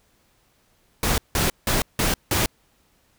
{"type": "noise bursts", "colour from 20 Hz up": "pink", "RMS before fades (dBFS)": -21, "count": 5, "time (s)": [1.03, 2.46], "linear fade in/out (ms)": 2, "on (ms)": 150, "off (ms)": 170, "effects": ["pink hiss -63 dBFS RMS until 3.18 s"]}